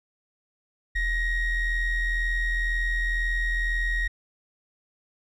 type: ring-modulated tone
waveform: triangle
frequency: 923 Hz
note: A#5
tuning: 17 cents flat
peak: -18 dBFS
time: 0.95-4.08 s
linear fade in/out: 10 ms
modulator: 964 Hz
effects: none